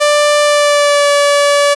sawtooth tone with pitch glide, 590 to 574.5 Hz, D5 to D5, +8 to -38 cents, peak -4 dBFS, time 0-1.75 s, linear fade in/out 20 ms, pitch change -46 cents, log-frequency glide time 0.42-1.1 s, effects resampled to 24000 Hz

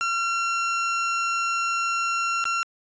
30% pulse tone with dropouts, 1367 Hz, F6, 37 cents flat, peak -20 dBFS, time 0.01-2.63 s, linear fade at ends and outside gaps 0 ms, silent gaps 2.441-2.454 s, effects resampled to 16000 Hz

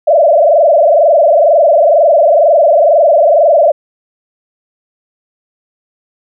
sine tone with frequency modulation, 628 Hz, D#5, 16 cents sharp, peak -4 dBFS, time 0.07-3.72 s, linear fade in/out 10 ms, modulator 22.1 Hz, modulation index 2.8, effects none

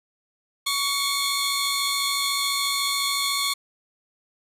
sawtooth tone cluster, 1124 / 2194 / 3367 / 3566 / 4258 Hz, C#6 / C#7 / G#7 / A7 / C8, +24 / -18 / +23 / +22 / +30 cents, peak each -24 / -27 / -29 / -26 / -25 dBFS, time 0.66-3.54 s, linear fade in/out 10 ms, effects resampled to 32000 Hz + 9-bit

